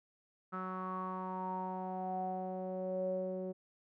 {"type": "tone with low-pass filter sweep", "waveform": "sawtooth", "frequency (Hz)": 186, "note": "F#3", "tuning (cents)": 9, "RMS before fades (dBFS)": -39, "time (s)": [0.52, 3.53], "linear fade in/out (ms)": 20, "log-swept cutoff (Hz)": [1300, 480], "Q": 9.3, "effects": []}